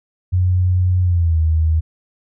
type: tone with pitch glide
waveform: sine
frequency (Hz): 91 to 79.68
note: F#2 to D#2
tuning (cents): -28 to +42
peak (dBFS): -12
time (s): 0.32-1.81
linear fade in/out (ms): 20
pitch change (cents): -230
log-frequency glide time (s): 1.03-1.39
effects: none